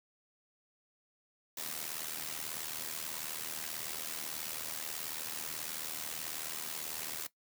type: noise with amplitude modulation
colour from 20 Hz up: white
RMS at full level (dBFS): -37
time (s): 1.57-7.27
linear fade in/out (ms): 5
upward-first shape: sine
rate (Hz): 78.4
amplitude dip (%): 75
effects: noise-tail reverb RT60 0.1 s tail -17 dB re dry + high-pass 100 Hz 12 dB/octave